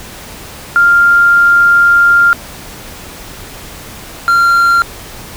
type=tone pair in turn; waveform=sine / triangle; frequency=1396.9 / 1383.3 Hz; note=F6 / F6; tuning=0 / -17 cents; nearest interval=unison; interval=17 cents; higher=first; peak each=-4 dBFS; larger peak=neither; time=0.76-2.33 / 4.28-4.82 s; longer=first; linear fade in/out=0 ms; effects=pink hiss -30 dBFS RMS until 5.36 s